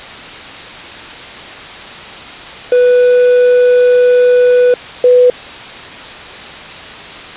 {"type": "tone pair in turn", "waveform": ["triangle", "sine"], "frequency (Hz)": [493.9, 496], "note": ["B4", "B4"], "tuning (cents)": [0, 7], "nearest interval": "unison", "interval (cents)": 7, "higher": "second", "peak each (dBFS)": -3, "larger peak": "neither", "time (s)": [[2.72, 4.74], [5.04, 5.3]], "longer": "first", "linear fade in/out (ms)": 2, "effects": ["white hiss -28 dBFS RMS until 7.36 s", "resampled to 8000 Hz"]}